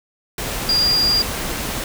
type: tone in noise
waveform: sine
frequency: 4808 Hz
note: D8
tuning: 40 cents sharp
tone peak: -14 dBFS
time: 0.69-1.22 s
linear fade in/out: 2 ms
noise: pink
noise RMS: -25 dBFS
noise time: 0.38-1.84 s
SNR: +8 dB
effects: none